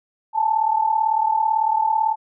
sine tone pair together, 852 / 890 Hz, G#5 / A5, +44 / +20 cents, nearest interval minor second, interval 76 cents, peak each -21 / -18 dBFS, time 0.33-2.16 s, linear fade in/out 50 ms, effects none

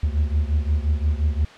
triangle beating tone pair, 72.6 / 78.3 Hz, D2 / D#2, -19 / +11 cents, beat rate 5.7 Hz, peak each -18 / -21 dBFS, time 0.03-1.45 s, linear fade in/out 5 ms, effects white hiss -43 dBFS RMS until 1.57 s + low-pass 3000 Hz 12 dB/octave

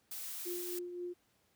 blue noise, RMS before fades -43 dBFS, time 0.11-0.79 s, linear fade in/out 5 ms
sine tone with tremolo, 353.7 Hz, F4, 22 cents sharp, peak -37 dBFS, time 0.45-1.14 s, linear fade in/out 20 ms, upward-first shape triangle, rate 3.8 Hz, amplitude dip 50%
effects pink hiss -73 dBFS RMS until 1.55 s + high-pass 80 Hz 12 dB/octave

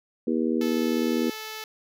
harmonic tone, 80 Hz, D#2, 49 cents sharp, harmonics 3 / 4 / 5 / 6, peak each -25 / -27 / -29 / -31 dBFS, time 0.27-1.3 s, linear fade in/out 5 ms
5% pulse tone, 435.7 Hz, A4, 17 cents flat, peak -23 dBFS, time 0.61-1.64 s, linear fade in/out 2 ms
effects none

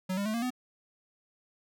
square tone with pitch steps, 186.2 / 200.7 / 216.4 / 233.2 / 251.4 Hz, F#3 / G3 / A3 / A#3 / B3, +11 / +41 / -29 / +1 / +31 cents, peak -30 dBFS, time 0.09-0.505 s, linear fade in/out 10 ms, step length 83 ms, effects none

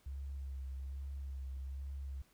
sine tone with vibrato, 67.7 Hz, C#2, 40 cents flat, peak -40 dBFS, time 0.06-2.22 s, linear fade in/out 5 ms, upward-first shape sine, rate 1.2 Hz, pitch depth 32 cents each way, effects pink hiss -70 dBFS RMS until 2.33 s

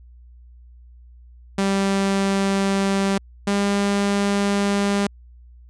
sawtooth tone pair in turn, 196 / 200.9 Hz, G3 / G3, 0 / +43 cents, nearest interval unison, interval 43 cents, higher second, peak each -14 dBFS, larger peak neither, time 1.58-3.18 / 3.47-5.07 s, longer neither, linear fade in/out 5 ms, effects added 60 Hz sine -43 dBFS peak until 5.69 s + resampled to 22050 Hz

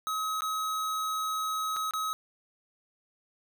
square tone with dropouts, 1275 Hz, D#6, 42 cents sharp, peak -30 dBFS, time 0.07-2.13 s, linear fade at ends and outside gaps 0 ms, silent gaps 0.407-0.42 / 1.763-1.767 / 1.909-1.936 s, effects none

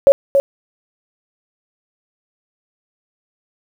sine tone with echo, 554.4 Hz, C#5, in tune, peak -3 dBFS, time 0.07-0.12 s, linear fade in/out 0 ms, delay 280 ms, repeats 1, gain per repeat -6 dB, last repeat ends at 0.4 s, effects 7-bit

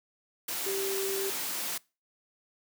sine tone in noise, 390 Hz, G4, 9 cents flat, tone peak -31 dBFS, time 0.66-1.3 s, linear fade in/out 5 ms, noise white, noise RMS -34 dBFS, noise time 0.48-1.78 s, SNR 0 dB, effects noise-tail reverb RT60 0.3 s tail -24 dB re dry + high-pass 200 Hz 12 dB/octave

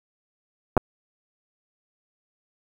clicks, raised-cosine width 1 ms, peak -4 dBFS, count 2, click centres 0.768 / 0.776 s, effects 7-bit

